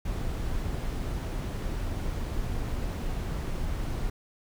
brown noise, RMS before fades -31 dBFS, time 0.05-4.1 s, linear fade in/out 5 ms, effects none

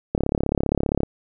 click train, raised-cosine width 2 ms, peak -7 dBFS, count 32, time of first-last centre 0.15-1.033 s, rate 35.1 Hz, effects none

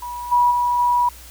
sine tone with level steps, 972 Hz, B5, 28 cents flat, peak -27 / -12 / -16 / -14 dBFS, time 0.02-1.09 s, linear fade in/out 5 ms, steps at 0.31 / 0.5 / 0.78 s, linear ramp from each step 20 ms, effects added 60 Hz sine -42 dBFS peak until 1.3 s + white hiss -43 dBFS RMS until 1.3 s

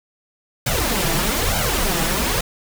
pink noise with flanger, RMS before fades -20 dBFS, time 0.66-2.41 s, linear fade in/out 5 ms, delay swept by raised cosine 1.3 to 6.1 ms, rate 1.1 Hz, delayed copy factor +0.8, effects none

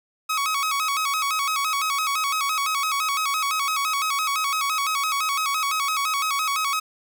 sawtooth tone with vibrato, 1193 Hz, D6, 27 cents sharp, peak -18 dBFS, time 0.29-6.8 s, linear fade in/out 10 ms, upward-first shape square, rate 5.9 Hz, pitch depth 110 cents each way, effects none

